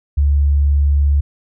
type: tone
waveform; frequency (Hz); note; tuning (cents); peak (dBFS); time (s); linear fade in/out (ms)
sine; 71.5; D2; -46; -10; 0.17-1.21; 10
effects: none